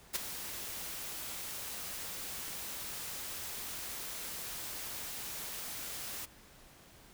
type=noise with ADSR envelope; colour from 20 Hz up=white; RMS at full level=-31 dBFS; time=0.13-6.26 s; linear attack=28 ms; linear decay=11 ms; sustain=-11 dB; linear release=17 ms; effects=pink hiss -58 dBFS RMS until 7.13 s